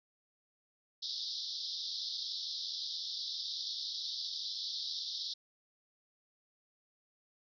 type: band-pass noise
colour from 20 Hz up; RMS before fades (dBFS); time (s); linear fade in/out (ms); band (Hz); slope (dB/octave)
pink; -40; 1.02-5.34; 10; 3500 to 5400; 96
effects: none